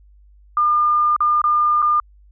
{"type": "tone with dropouts", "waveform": "sine", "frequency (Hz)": 1206, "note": "D6", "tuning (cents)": 46, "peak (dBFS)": -13, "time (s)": [0.57, 2], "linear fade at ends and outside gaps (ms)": 2, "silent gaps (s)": [[1.164, 1.205], [1.417, 1.44], [1.82, 1.825]], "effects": ["added 50 Hz sine -46 dBFS peak until 2.31 s"]}